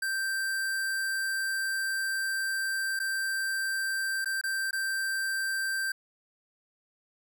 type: tone with dropouts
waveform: square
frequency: 1568 Hz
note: G6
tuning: in tune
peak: -29 dBFS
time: 0.02-5.92 s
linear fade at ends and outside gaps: 5 ms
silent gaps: 2.992-2.999 / 4.246-4.257 / 4.413-4.437 / 4.71-4.729 s
effects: none